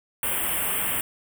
white band-stop noise, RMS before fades -26 dBFS, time 0.23-1.01 s, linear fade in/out 2 ms, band 3300 to 8100 Hz, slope 96 dB/octave, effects none

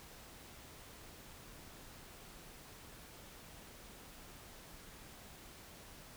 silence, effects pink hiss -55 dBFS RMS until 6.16 s

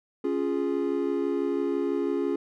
triangle chord, Db major, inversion none, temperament equal, 277.2 / 349.2 / 415.3 Hz, Db4 / F4 / Ab4, 0 / 0 / 0 cents, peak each -27 dBFS, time 0.24-2.36 s, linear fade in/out 5 ms, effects none

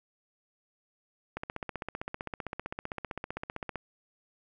click train, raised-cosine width 0.5 ms, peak -20 dBFS, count 38, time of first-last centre 1.37-3.757 s, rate 15.5 Hz, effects none

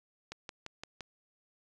click train, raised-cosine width 0.2 ms, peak -24 dBFS, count 5, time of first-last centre 0.32-1.007 s, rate 5.82 Hz, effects resampled to 24000 Hz

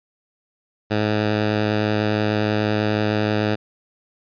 10% pulse tone with vibrato, 106.3 Hz, G#2, 41 cents sharp, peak -10 dBFS, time 0.9-3.56 s, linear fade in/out 20 ms, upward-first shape square, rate 10 Hz, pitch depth 8 cents each way, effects resampled to 11025 Hz

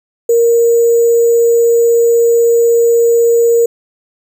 sine tone with sample-and-hold, 466.2 Hz, A#4, in tune, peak -6 dBFS, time 0.29-3.66 s, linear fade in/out 5 ms, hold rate 7350 Hz, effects none

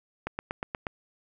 click train, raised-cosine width 0.5 ms, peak -16 dBFS, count 6, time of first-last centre 0.27-0.868 s, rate 8.36 Hz, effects none

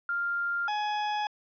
sine / 40% pulse tone pair in turn, 1396.9 / 839.7 Hz, F6 / G#5, 0 / +19 cents, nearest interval major sixth, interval 881 cents, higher first, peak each -27 dBFS, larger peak neither, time 0.09-0.68 / 0.68-1.27 s, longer neither, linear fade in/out 2 ms, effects resampled to 11025 Hz + 11-bit

